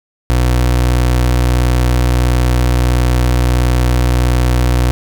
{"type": "tone", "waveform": "30% pulse", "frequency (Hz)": 61.5, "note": "B1", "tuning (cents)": -7, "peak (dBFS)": -7, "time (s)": [0.3, 4.91], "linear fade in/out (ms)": 0, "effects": []}